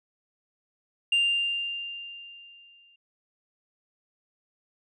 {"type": "tone with exponential decay", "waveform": "sine", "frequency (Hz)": 2793, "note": "F7", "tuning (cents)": -1, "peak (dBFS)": -17, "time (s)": [1.12, 2.96], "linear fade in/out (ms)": 5, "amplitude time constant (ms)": 400, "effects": ["tanh soft clip ceiling -18 dBFS"]}